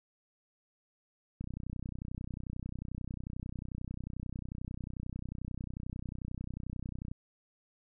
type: click train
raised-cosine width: 5 ms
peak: -27 dBFS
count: 179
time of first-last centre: 1.41-7.115 s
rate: 31.2 Hz
effects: none